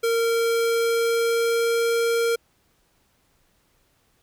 square tone with pitch glide, 460.8 to 464 Hz, A#4 to A#4, -20 to -8 cents, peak -20 dBFS, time 0.03-2.36 s, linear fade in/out 10 ms, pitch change +12 cents, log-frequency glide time 0.24-1.89 s, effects pink hiss -65 dBFS RMS until 4.22 s

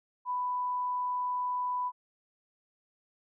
sine tone, 993 Hz, B5, 9 cents sharp, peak -29 dBFS, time 0.25-1.92 s, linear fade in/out 50 ms, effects none

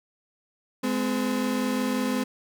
35% pulse tone pair together, 210.1 / 255.7 Hz, G#3 / C4, +20 / -40 cents, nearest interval minor third, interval 340 cents, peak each -27 / -24 dBFS, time 0.83-2.24 s, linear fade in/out 10 ms, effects none

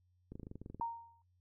clicks, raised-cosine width 3 ms, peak -34 dBFS, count 12, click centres 0.32 / 0.355 / 0.397 / 0.432 / 0.469 / 0.514 / 0.556 / 0.616 / 0.661 / 0.7 / 0.746 / 0.798 s
sine tone with exponential decay, 927 Hz, A#5, 10 cents flat, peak -32 dBFS, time 0.81-1.22 s, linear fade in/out 2 ms, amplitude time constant 89 ms
effects noise-tail reverb RT60 0.1 s tail -20 dB re dry + added 90 Hz sine -70 dBFS peak until 1.4 s

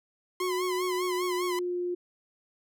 sine tone with pitch glide, 365.3 to 354.7 Hz, F#4 to F4, -22 to +27 cents, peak -28 dBFS, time 0.4-1.95 s, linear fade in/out 10 ms, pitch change -51 cents, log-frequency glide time 0.85-1.79 s
sawtooth tone with vibrato, 1046.5 Hz, C6, in tune, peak -28 dBFS, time 0.4-1.59 s, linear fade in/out 2 ms, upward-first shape sine, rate 5 Hz, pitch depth 100 cents each way
effects none

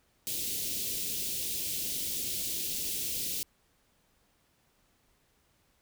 white band-stop noise, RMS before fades -34 dBFS, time 0.27-3.43 s, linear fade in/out 0 ms, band 460 to 2800 Hz, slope 24 dB/octave, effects pink hiss -70 dBFS RMS until 5.81 s

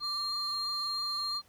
sine tone pair together, 1174.7 / 4201 Hz, D6 / C8, 0 / +6 cents, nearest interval octave + minor seventh, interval 2206 cents, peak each -36 / -30 dBFS, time 0-1.42 s, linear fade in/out 50 ms, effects tanh soft clip ceiling -28 dBFS + pink hiss -64 dBFS RMS until 1.48 s

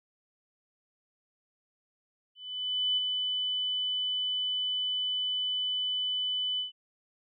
sine tone with ADSR envelope, 3000 Hz, F#7, 23 cents sharp, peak -24 dBFS, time 2.35-6.72 s, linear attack 620 ms, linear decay 21 ms, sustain -4 dB, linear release 130 ms, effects none

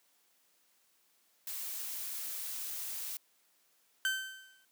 blue noise, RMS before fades -40 dBFS, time 1.47-3.17 s, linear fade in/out 2 ms
30% pulse tone with exponential decay, 1544 Hz, G6, 27 cents flat, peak -25 dBFS, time 4.05-4.65 s, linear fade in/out 1 ms, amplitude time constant 130 ms
effects white hiss -71 dBFS RMS until 4.71 s + high-pass 200 Hz 12 dB/octave

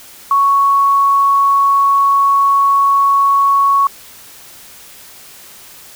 sine tone, 1111 Hz, C#6, 4 cents sharp, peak -8 dBFS, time 0.31-3.87 s, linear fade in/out 2 ms, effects white hiss -38 dBFS RMS until 5.95 s

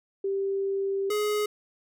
sine / square tone pair in turn, 392 / 419.6 Hz, G4 / G#4, 0 / +18 cents, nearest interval minor second, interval 118 cents, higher second, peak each -25 dBFS, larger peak neither, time 0.24-1.1 / 1.1-1.46 s, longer first, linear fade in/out 5 ms, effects none

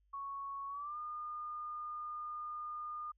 sine tone with pitch glide, 1108.7 to 1216 Hz, C#6 to D#6, 0 to -40 cents, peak -40 dBFS, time 0.13-3.12 s, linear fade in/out 10 ms, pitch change +160 cents, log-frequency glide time 0.68-0.98 s, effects added 50 Hz sine -70 dBFS peak until 3.17 s

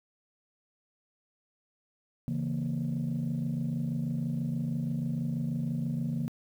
sine chord, A# diminished, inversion first, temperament equal, 138.59 / 164.81 / 233.1 Hz, C#3 / E3 / A#3, 0 / 0 / 0 cents, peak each -32 dBFS, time 2.28-6.28 s, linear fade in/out 0 ms, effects tanh soft clip ceiling -24 dBFS + 10-bit

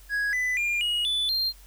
triangle tone with pitch steps, 1661.2 / 1998.5 / 2404 / 2892 / 3480 / 4186 Hz, G#6 / B6 / D7 / F#7 / A7 / C8, 0 / +20 / +40 / -40 / -20 / 0 cents, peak -22 dBFS, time 0.09-1.53 s, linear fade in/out 50 ms, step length 240 ms, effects added 46 Hz sine -48 dBFS peak until 1.66 s + white hiss -55 dBFS RMS until 1.66 s

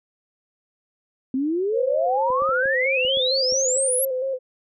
sine exponential sweep, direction up, 253.7 to 11670 Hz, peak -20 dBFS, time 1.34-4.05 s, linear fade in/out 2 ms
sine tone with vibrato, 523.3 Hz, C5, in tune, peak -22 dBFS, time 1.72-4.39 s, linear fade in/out 50 ms, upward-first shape square, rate 4.4 Hz, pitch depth 42 cents each way
clicks, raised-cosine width 2 ms, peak -26 dBFS, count 7, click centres 2.303 / 2.421 / 2.491 / 2.657 / 3.05 / 3.172 / 3.524 s
effects none

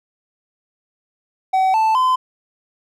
triangle tone with pitch steps, 758 / 880.8 / 1023.6 Hz, F#5 / A5 / C6, +42 / +2 / -38 cents, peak -11 dBFS, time 1.53-2.16 s, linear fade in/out 10 ms, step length 210 ms, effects none

